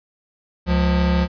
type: tone pair together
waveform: square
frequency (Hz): 70.5 / 177.65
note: C#2 / F3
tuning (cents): +30 / +30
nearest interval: octave + major third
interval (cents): 1600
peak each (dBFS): -19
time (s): 0.66-1.28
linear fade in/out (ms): 50
effects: resampled to 11025 Hz